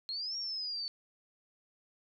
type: exponential two-way sweep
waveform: sine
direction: up then down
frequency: 4168 to 5610 to 4478 Hz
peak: -35 dBFS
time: 0.09-0.88 s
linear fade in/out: 0 ms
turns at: 0.37 s
effects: none